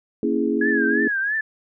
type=chord; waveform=sine; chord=A# half-diminished seventh; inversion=none; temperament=equal; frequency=233.1 / 277.2 / 329.6 / 415.3 Hz; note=A#3 / C#4 / E4 / G#4; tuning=0 / 0 / 0 / 0 cents; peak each=-24 dBFS; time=0.23-1.08 s; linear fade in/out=2 ms
type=tone with vibrato; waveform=sine; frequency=1661.2 Hz; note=G#6; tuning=in tune; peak=-20 dBFS; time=0.61-1.41 s; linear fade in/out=5 ms; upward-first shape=triangle; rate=3 Hz; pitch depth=130 cents each way
effects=none